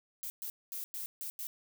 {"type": "noise bursts at uneven times", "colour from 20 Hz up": "violet", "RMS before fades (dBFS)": -40, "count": 6, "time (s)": [[0.23, 0.3], [0.42, 0.5], [0.72, 0.84], [0.94, 1.06], [1.21, 1.3], [1.39, 1.47]], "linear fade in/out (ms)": 0, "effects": []}